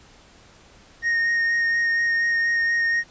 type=tone with vibrato; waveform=triangle; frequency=1854 Hz; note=A#6; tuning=10 cents flat; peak=-17 dBFS; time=1.02-3.04 s; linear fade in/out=50 ms; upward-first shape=sine; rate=4.2 Hz; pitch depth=12 cents each way; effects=pink hiss -51 dBFS RMS until 3.1 s + resampled to 16000 Hz